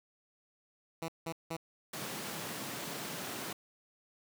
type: tone bursts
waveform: 10% pulse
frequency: 164.2 Hz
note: E3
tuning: 6 cents flat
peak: -28 dBFS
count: 3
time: 1.02-1.566 s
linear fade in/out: 2 ms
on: 62 ms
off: 180 ms
type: high-pass noise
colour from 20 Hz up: pink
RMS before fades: -41 dBFS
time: 1.93-3.53 s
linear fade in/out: 5 ms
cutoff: 140 Hz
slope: 24 dB/octave
effects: none